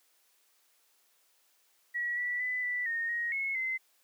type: tone with pitch steps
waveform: sine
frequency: 1924 / 1956 / 1999 / 1972 / 1846 / 1881 / 2182 / 2060 Hz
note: B6 / B6 / B6 / B6 / A#6 / A#6 / C#7 / C7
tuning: -46 / -17 / +20 / -3 / -17 / +15 / -28 / -28 cents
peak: -30 dBFS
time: 1.94-3.78 s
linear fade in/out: 20 ms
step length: 230 ms
effects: white hiss -69 dBFS RMS until 4.03 s + high-pass 400 Hz 12 dB/octave